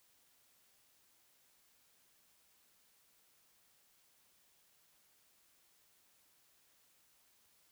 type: silence
effects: white hiss -71 dBFS RMS until 7.71 s